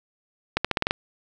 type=accelerating click train; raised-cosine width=0.3 ms; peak=-5 dBFS; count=7; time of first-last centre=0.57-0.909 s; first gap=76 ms; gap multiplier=0.88; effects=none